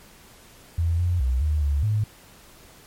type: tone with pitch steps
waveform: sine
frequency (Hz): 83.8 / 88 / 63.5 / 75.9 / 71.5 / 106.6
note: E2 / F2 / B1 / D#2 / D2 / G#2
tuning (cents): +29 / +14 / +49 / -42 / -46 / +46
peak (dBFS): -19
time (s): 0.78-2.04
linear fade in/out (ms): 5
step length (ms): 210
effects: pink hiss -50 dBFS RMS until 2.86 s + MP3 64 kbps